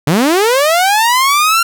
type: linear sweep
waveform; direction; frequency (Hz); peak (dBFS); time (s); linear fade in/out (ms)
sawtooth; up; 133.4 to 1389; -5; 0.07-1.63; 5
effects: none